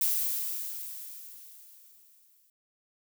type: noise with exponential decay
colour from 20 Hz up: violet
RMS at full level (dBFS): -26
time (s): 0.01-2.5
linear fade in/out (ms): 2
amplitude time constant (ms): 540
effects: none